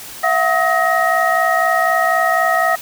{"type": "tone cluster", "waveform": "sine", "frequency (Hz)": [668, 732, 1275, 1881], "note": ["E5", "F#5", "D#6", "A#6"], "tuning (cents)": [23, -19, 42, 15], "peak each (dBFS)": -18, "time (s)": [0.23, 2.76], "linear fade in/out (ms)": 10, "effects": ["white hiss -33 dBFS RMS until 2.81 s"]}